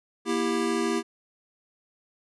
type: chord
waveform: square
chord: E diminished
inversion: second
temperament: just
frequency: 237.3 / 329.6 / 395.6 Hz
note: Bb3 / E4 / G4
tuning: +31 / 0 / +16 cents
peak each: -30 / -29 / -29 dBFS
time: 0.25-1.03 s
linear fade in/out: 50 ms
effects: resampled to 24000 Hz